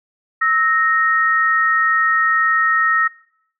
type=tone pair together; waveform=sine; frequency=1303 / 1860.9 Hz; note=E6 / A#6; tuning=-20 / -3 cents; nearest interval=tritone; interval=617 cents; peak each=-16 dBFS; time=0.41-3.08 s; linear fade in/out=10 ms; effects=noise-tail reverb RT60 0.7 s tail -21 dB re dry